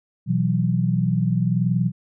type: chord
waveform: sine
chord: B suspended fourth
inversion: none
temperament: just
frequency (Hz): 123.47 / 164.63 / 185.21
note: B2 / E3 / F#3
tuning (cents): 0 / -2 / +2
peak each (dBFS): -22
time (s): 0.26-1.92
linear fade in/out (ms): 50
effects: none